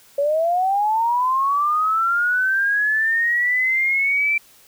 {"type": "linear sweep", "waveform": "sine", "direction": "up", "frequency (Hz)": [554.4, 2349], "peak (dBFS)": -16, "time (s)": [0.18, 4.38], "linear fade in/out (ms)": 5, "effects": ["white hiss -51 dBFS RMS until 4.67 s"]}